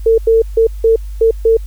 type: tone bursts at uneven times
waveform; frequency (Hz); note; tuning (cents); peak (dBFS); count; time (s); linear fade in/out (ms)
sine; 451; A4; +43; -6; 6; 0.06-0.18 / 0.27-0.42 / 0.57-0.67 / 0.84-0.96 / 1.21-1.31 / 1.45-1.57; 5
effects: added 50 Hz sine -22 dBFS peak until 1.66 s + white hiss -48 dBFS RMS until 1.66 s